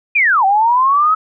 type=linear two-way sweep; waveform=sine; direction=down then up; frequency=2499 to 756 to 1292 Hz; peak=-9 dBFS; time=0.15-1.15 s; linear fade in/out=10 ms; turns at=0.45 s; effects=none